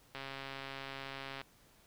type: click train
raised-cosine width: 0.3 ms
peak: -27 dBFS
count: 173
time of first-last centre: 0.15-1.415 s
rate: 136 Hz
effects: pink hiss -65 dBFS RMS until 1.86 s